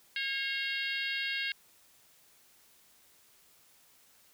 harmonic tone with a mistuned harmonic, 541 Hz, C#5, 42 cents flat, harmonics 3 / 4 / 5 / 6 / 7 / 8 / 9, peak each -37 / -37 / -37 / -41 / -42 / -44 / -48 dBFS, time 0.16-1.52 s, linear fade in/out 2 ms, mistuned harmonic 5, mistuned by +43 cents, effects white hiss -63 dBFS RMS until 4.33 s

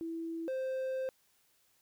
sine / triangle tone pair in turn, 329.6 / 523.2 Hz, E4 / C5, 0 / 0 cents, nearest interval minor sixth, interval 800 cents, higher second, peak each -36 / -31 dBFS, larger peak second, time 0.01-0.48 / 0.48-1.09 s, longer second, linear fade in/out 0 ms, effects white hiss -71 dBFS RMS until 1.81 s

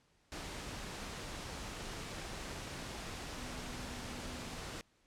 sine tone in noise, 246.9 Hz, B3, in tune, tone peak -51 dBFS, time 3.38-4.56 s, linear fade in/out 0 ms, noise pink, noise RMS -44 dBFS, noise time 0.32-4.81 s, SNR -10 dB, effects pink hiss -72 dBFS RMS until 5.06 s + low-pass 8000 Hz 12 dB/octave

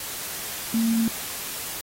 sine tone in noise, 227.3 Hz, A#3, 43 cents flat, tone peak -19 dBFS, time 0.74-1.08 s, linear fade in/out 2 ms, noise white, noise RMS -33 dBFS, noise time 0-1.81 s, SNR +11 dB, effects AAC 48 kbps

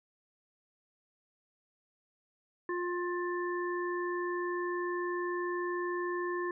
harmonic tone, 353.3 Hz, F4, 20 cents sharp, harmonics 1 / 3 / 5, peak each -33 / -38 / -40 dBFS, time 2.69-6.51 s, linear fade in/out 2 ms, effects none

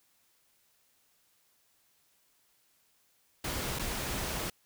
pink noise with dropouts, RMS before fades -35 dBFS, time 3.44-4.5 s, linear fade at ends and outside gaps 5 ms, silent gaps 3.789-3.793 s, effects white hiss -70 dBFS RMS until 4.65 s

